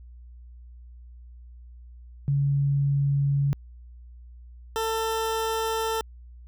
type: tone pair in turn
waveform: sine / 20% pulse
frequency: 140.6 / 446.4 Hz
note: C#3 / A4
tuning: +25 / +25 cents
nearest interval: octave + minor sixth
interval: 2000 cents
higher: second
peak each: -20 dBFS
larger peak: neither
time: 2.28-3.53 / 4.76-6.01 s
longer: neither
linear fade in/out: 0 ms
effects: added 60 Hz sine -43 dBFS peak until 6.47 s